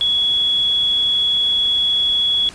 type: tone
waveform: sine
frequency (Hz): 3367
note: G#7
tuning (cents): +23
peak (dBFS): -14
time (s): 0.01-2.49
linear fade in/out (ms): 0
effects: pink hiss -39 dBFS RMS until 2.54 s + resampled to 22050 Hz